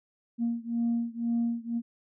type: beating tone pair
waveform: sine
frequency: 233.1 / 235.1 Hz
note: A#3 / A#3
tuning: 0 / +15 cents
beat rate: 2 Hz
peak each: -28 / -29 dBFS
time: 0.38-1.82 s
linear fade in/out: 50 ms
effects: tanh soft clip ceiling -21 dBFS